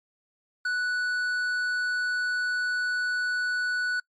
triangle tone with tanh clipping, 1480 Hz, F#6, in tune, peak -26 dBFS, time 0.65-4 s, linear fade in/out 5 ms, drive 12 dB, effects noise-tail reverb RT60 0.1 s tail -26 dB re dry + MP3 48 kbps

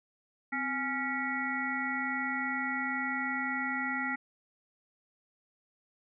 harmonic tone with a mistuned harmonic, 277.2 Hz, C#4, in tune, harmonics 1 / 3 / 5 / 7 / 8, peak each -37 / -39 / -37 / -34 / -40 dBFS, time 0.52-4.16 s, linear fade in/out 10 ms, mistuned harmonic 1, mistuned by -120 cents, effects none

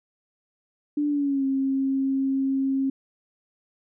sine tone with pitch glide, 293.7 to 269.3 Hz, D4 to C#4, 0 to -50 cents, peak -21 dBFS, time 0.97-2.9 s, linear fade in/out 5 ms, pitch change -150 cents, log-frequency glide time 1.08-1.45 s, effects none

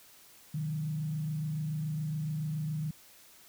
sine tone with frequency modulation, 153.6 Hz, D#3, 22 cents flat, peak -31 dBFS, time 0.54-2.91 s, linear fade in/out 5 ms, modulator 27.1 Hz, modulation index 0.48, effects white hiss -57 dBFS RMS until 3.48 s

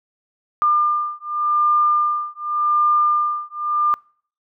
sine beating tone pair, 1200 / 1200.87 Hz, D6 / D6, +37 / +38 cents, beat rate 0.87 Hz, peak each -19 dBFS, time 0.62-3.94 s, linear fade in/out 0 ms, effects noise-tail reverb RT60 0.5 s tail -26 dB re dry

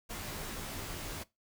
pink noise with comb filter, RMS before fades -41 dBFS, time 0.09-1.24 s, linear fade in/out 20 ms, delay 16 ms, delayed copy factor -0.7, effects noise-tail reverb RT60 0.2 s tail -20 dB re dry

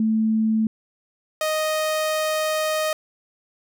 sine / sawtooth tone pair in turn, 220 / 622.3 Hz, A3 / D#5, 0 / 0 cents, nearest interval octave + tritone, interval 1800 cents, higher second, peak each -17 dBFS, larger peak neither, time 0-0.67 / 1.41-2.93 s, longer second, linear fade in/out 2 ms, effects none

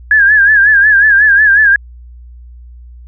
sine tone with vibrato, 1661.2 Hz, G#6, in tune, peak -4 dBFS, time 0.11-1.76 s, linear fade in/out 2 ms, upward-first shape sine, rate 5.5 Hz, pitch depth 89 cents each way, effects added 60 Hz sine -31 dBFS peak until 3.07 s

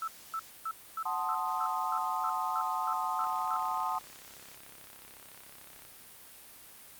sine tone bursts, 1318.5 Hz, E6, in tune, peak -32 dBFS, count 12, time 0.02-3.564 s, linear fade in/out 2 ms, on 57 ms, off 260 ms
sine chord, F# diminished seventh, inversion none, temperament equal, 740 / 880 / 1046.5 / 1244.5 Hz, F#5 / A5 / C6 / Eb6, 0 / 0 / 0 / 0 cents, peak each -37 / -35 / -35 / -36 dBFS, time 1.05-3.99 s, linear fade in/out 10 ms
click train, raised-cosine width 0.3 ms, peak -36 dBFS, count 90, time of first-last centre 3.21-5.851 s, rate 33.7 Hz
effects white hiss -52 dBFS RMS until 6.99 s + Opus 48 kbps

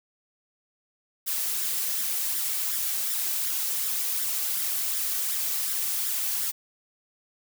blue noise with flanger, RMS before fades -28 dBFS, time 1.26-6.52 s, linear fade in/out 20 ms, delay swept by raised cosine 0.55 to 2.65 ms, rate 2.7 Hz, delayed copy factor +0.5, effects none

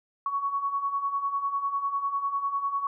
sine beating tone pair, 1108.7 / 1118.7 Hz, C#6 / C#6, 0 / +15 cents, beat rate 10 Hz, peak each -33 / -27 dBFS, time 0.26-2.87 s, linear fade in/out 2 ms, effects none

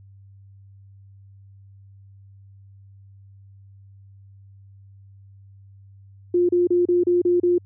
sine tone bursts, 352.8 Hz, F4, 18 cents sharp, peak -15 dBFS, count 7, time 6.34-7.582 s, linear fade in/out 5 ms, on 150 ms, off 32 ms, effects added 98 Hz sine -45 dBFS peak until 7.65 s

